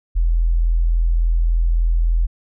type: tone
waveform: sine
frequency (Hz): 41.76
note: E1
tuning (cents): +23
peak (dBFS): -13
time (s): 0.15-2.27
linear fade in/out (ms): 20
effects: none